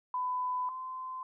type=tone pair in turn; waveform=sine; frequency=1002 / 1030.2 Hz; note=B5 / C6; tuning=+25 / -27 cents; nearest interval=unison; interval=48 cents; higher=second; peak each=-30 / -37 dBFS; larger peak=first; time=0.14-0.69 / 0.69-1.23 s; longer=first; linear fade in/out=2 ms; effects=none